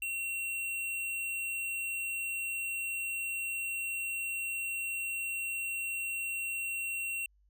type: tone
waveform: square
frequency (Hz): 2731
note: F7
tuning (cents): -39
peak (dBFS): -34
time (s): 0.02-7.26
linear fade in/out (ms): 2
effects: added 50 Hz sine -64 dBFS peak until 7.49 s